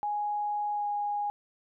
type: tone with pitch glide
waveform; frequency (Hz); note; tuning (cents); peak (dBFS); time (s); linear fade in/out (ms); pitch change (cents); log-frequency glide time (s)
sine; 830.6 to 823.9; G#5 to G#5; 0 to -14; -28; 0.03-1.3; 0; -14; 0.73-0.86
effects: none